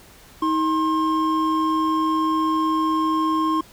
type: tone pair together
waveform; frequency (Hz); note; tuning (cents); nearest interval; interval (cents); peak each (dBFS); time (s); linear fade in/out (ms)
triangle; 317.1 / 1066.6; D#4 / C6; +33 / +33; octave + major sixth; 2100; -19; 0.42-3.61; 5
effects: pink hiss -48 dBFS RMS until 3.72 s